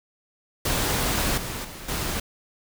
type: noise with level steps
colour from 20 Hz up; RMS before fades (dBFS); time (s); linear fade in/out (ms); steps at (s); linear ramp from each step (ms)
pink; -24 / -32 / -39 / -28; 0.65-2.2; 5; 1.37 / 1.64 / 1.88; 10
effects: none